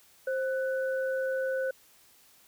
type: tone pair together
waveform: sine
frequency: 526.6 / 1492 Hz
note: C5 / F#6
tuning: +11 / +14 cents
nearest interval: octave + tritone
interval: 1803 cents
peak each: -28 / -36 dBFS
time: 0.27-1.71 s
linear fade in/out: 5 ms
effects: white hiss -60 dBFS RMS until 2.47 s